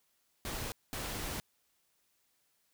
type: noise bursts at uneven times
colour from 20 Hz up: pink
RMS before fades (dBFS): -39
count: 2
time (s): 0.45-0.72 / 0.93-1.4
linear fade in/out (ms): 0
effects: white hiss -75 dBFS RMS until 2.73 s